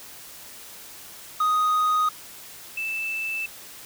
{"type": "tone pair in turn", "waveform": ["triangle", "sine"], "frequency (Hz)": [1247, 2642], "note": ["D#6", "E7"], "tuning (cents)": [3, 3], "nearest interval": "octave + minor second", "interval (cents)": 1300, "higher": "second", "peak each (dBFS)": [-17, -26], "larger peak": "first", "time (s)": [[1.4, 2.09], [2.77, 3.46]], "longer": "neither", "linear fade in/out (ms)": 5, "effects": ["white hiss -43 dBFS RMS until 3.85 s"]}